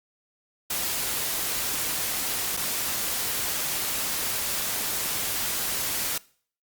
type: noise with dropouts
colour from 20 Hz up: white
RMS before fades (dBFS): -28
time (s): 0.7-6.18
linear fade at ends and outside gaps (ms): 5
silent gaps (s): 2.568-2.572
effects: noise-tail reverb RT60 0.5 s tail -22 dB re dry + Opus 48 kbps